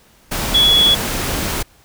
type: tone in noise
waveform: sine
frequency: 3376 Hz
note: G#7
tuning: 28 cents sharp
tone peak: -9 dBFS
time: 0.54-0.95 s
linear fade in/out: 10 ms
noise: pink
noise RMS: -21 dBFS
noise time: 0.31-1.63 s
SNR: +9 dB
effects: pink hiss -51 dBFS RMS until 1.84 s